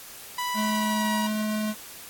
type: tone with pitch glide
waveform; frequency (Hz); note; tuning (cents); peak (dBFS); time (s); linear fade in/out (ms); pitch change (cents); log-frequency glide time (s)
sawtooth; 987.8 to 960.8; B5 to B5; 0 to -48; -23; 0.38-1.27; 5; -48; 0.61-1.1
type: tone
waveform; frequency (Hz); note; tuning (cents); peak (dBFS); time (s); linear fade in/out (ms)
square; 214; A3; -48; -26; 0.54-1.75; 50
effects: white hiss -43 dBFS RMS until 2.09 s + AAC 64 kbps